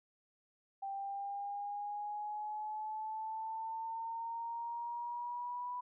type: exponential sweep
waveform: sine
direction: up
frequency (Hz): 784 to 987.8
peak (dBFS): -38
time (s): 0.82-5.81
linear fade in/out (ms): 10
effects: none